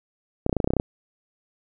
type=clicks; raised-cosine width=2 ms; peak=-8 dBFS; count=11; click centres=0.464 / 0.495 / 0.528 / 0.567 / 0.602 / 0.644 / 0.675 / 0.705 / 0.736 / 0.767 / 0.799 s; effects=none